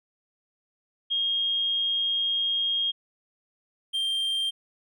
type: tone pair in turn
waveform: sine / triangle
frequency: 3245 / 3175 Hz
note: G#7 / G7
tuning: -41 / +21 cents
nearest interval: unison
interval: 38 cents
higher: first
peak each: -23 dBFS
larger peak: neither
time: 1.1-2.92 / 3.93-4.51 s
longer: first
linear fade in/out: 20 ms
effects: none